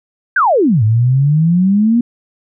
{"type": "exponential two-way sweep", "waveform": "sine", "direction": "down then up", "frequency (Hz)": [1663, 105.5, 242.8], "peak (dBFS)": -8, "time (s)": [0.36, 2.01], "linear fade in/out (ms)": 5, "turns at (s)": 0.83, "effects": []}